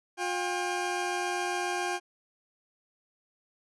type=tone pair together; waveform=20% pulse; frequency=356.8 / 801 Hz; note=F4 / G5; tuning=+37 / +37 cents; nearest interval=octave + major second; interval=1400 cents; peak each=-27 dBFS; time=0.17-2 s; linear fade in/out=50 ms; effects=resampled to 22050 Hz